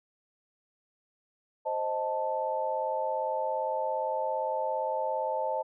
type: chord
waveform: sine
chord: A diminished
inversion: first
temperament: equal with one note detuned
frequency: 524.8 / 622.3 / 880 Hz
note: C5 / Eb5 / A5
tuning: +5 / 0 / 0 cents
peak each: -33 / -33 / -31 dBFS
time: 1.65-5.63 s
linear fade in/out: 20 ms
effects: none